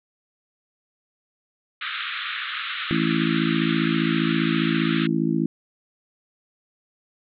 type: band-pass noise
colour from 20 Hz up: pink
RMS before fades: -30 dBFS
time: 1.81-5.07 s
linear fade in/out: 5 ms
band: 1200 to 3900 Hz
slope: 96 dB/octave
type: harmonic tone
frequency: 55 Hz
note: A1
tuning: in tune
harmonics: 3 / 4 / 5 / 6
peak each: -25 / -25 / -25 / -25 dBFS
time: 2.91-5.46 s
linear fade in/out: 0 ms
effects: none